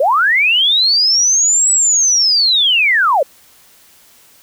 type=linear two-way sweep; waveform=sine; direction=up then down; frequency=493.9 to 7902 to 493.9 Hz; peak=-9 dBFS; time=0-3.23 s; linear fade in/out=5 ms; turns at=1.71 s; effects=white hiss -47 dBFS RMS until 4.42 s